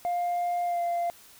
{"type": "tone with pitch glide", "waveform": "sine", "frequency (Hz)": [703, 692.1], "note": ["F5", "F5"], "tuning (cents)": [11, -16], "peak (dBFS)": -23, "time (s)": [0.05, 1.1], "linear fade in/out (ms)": 0, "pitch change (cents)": -27, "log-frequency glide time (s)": [0.65, 0.81], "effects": ["tanh soft clip ceiling -24 dBFS", "white hiss -53 dBFS RMS until 1.39 s"]}